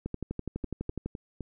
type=two click trains; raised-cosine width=3 ms; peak=-24 / -20 dBFS; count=4 / 13; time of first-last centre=0.64-1.407 / 0.06-1.06 s; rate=3.91 / 12 Hz; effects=none